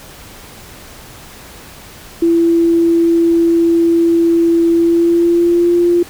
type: tone with pitch glide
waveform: sine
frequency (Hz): 335.6 to 347.2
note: E4 to F4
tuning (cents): +31 to -10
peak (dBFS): -8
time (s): 2.22-6.03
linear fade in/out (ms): 5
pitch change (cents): +59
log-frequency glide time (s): 4.74-5.76
effects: pink hiss -36 dBFS RMS until 6.09 s